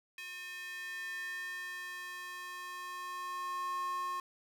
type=tone with high-pass filter sweep; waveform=square; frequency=360 Hz; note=F#4; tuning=47 cents flat; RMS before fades=-41 dBFS; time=0.18-4.2 s; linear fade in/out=2 ms; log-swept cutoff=2200 to 1000 Hz; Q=5.4; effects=none